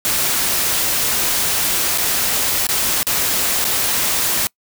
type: noise with dropouts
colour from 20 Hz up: white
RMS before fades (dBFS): -18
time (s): 0.05-4.47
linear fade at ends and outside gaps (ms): 0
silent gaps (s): 1.976-1.983 / 2.668-2.689 / 3.03-3.068 / 3.643-3.651
effects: noise-tail reverb RT60 0.1 s tail -26 dB re dry